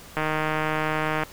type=click train; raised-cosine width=0.5 ms; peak=-10 dBFS; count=166; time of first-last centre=0.17-1.235 s; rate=155 Hz; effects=pink hiss -45 dBFS RMS until 1.32 s